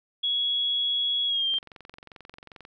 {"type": "tone with pitch glide", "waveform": "sine", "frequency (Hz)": [3345, 3172], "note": ["G#7", "G7"], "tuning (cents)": [12, 20], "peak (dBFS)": -23, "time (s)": [0.23, 1.59], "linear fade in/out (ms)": 10, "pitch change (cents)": -92, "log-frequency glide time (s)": [1.26, 1.48]}
{"type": "click train", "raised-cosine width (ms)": 0.3, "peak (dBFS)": -28, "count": 26, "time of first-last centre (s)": [1.54, 2.651], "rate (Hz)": 22.5}
{"effects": []}